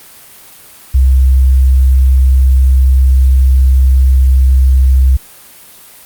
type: tone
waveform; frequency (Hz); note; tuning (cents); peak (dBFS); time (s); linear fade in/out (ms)
sine; 65.41; C2; 0; -4; 0.94-5.17; 10
effects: white hiss -37 dBFS RMS until 6.05 s + Opus 32 kbps